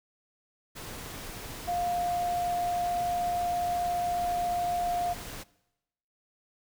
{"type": "tone in noise", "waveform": "sine", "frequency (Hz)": 704, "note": "F5", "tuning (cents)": 14, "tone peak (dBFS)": -27, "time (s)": [1.67, 5.14], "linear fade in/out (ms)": 20, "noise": "pink", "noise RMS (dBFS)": -41, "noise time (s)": [0.75, 5.44], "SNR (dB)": 11, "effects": ["noise-tail reverb RT60 0.9 s tail -21 dB re dry"]}